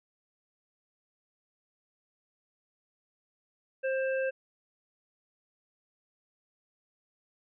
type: harmonic tone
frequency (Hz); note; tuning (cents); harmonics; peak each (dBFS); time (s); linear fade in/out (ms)
529; C5; +19; 1 / 3 / 5; -28 / -36 / -42; 3.83-4.31; 20
effects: none